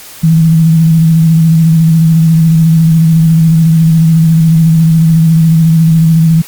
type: tone with vibrato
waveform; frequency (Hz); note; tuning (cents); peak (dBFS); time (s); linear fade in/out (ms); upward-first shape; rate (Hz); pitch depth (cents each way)
sine; 162.1; E3; -29; -3; 0.23-6.42; 10; square; 14; 27
effects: white hiss -31 dBFS RMS until 6.47 s + Opus 48 kbps